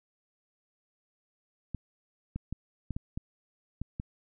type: clicks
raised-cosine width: 5 ms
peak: -22 dBFS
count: 8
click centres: 1.747 / 2.36 / 2.526 / 2.907 / 2.965 / 3.175 / 3.816 / 3.999 s
effects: none